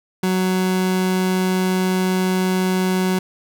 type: tone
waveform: 30% pulse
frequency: 185.6 Hz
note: F#3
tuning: 6 cents sharp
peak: -14 dBFS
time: 0.23-3.19 s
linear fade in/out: 5 ms
effects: none